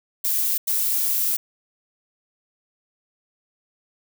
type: noise bursts at uneven times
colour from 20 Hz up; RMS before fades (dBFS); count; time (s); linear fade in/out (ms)
violet; -22; 2; 0.24-0.58 / 0.67-1.37; 10
effects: none